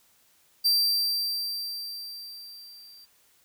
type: tone with level ramp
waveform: 45% pulse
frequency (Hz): 4699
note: D8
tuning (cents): 0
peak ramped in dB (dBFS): -18 to -48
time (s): 0.64-3.06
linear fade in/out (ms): 20
effects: white hiss -63 dBFS RMS until 3.44 s